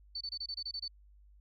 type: tone bursts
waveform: sine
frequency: 4507 Hz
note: C#8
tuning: 28 cents sharp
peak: -36 dBFS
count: 9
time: 0.15-0.88 s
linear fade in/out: 5 ms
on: 58 ms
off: 26 ms
effects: added 50 Hz sine -57 dBFS peak until 1.4 s